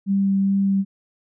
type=tone with vibrato; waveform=sine; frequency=196 Hz; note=G3; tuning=in tune; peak=-16 dBFS; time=0.06-0.85 s; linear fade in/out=50 ms; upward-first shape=sine; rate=2.4 Hz; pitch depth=8 cents each way; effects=none